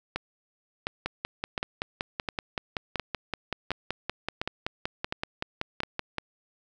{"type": "two click trains", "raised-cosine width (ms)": 0.3, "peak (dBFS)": [-13, -13], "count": [28, 9], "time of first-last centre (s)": [[1.06, 6.183], [0.16, 5.834]], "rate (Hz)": [5.27, 1.41], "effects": []}